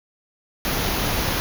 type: band-stop noise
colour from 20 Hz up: pink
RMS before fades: -23 dBFS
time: 0.65-1.4 s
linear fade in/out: 0 ms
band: 6700 to 9900 Hz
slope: 96 dB/octave
effects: none